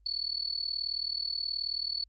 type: tone with amplitude modulation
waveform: sine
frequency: 4435 Hz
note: C#8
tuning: in tune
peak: -27 dBFS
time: 0.06-2.04 s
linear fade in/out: 2 ms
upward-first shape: sine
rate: 38.7 Hz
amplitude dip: 90%
effects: added 50 Hz sine -59 dBFS peak until 2.08 s + Opus 24 kbps